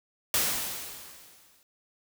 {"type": "noise with exponential decay", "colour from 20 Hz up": "white", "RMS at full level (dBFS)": -24, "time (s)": [0.34, 1.63], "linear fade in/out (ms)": 1, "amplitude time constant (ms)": 280, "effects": []}